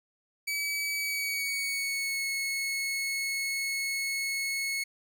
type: tone with pitch glide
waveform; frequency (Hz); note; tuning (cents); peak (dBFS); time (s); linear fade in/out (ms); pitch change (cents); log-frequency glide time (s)
sawtooth; 2285 to 2191; D7 to C#7; -48 to -21; -26; 0.47-4.84; 10; -73; 0.96-2.25
effects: none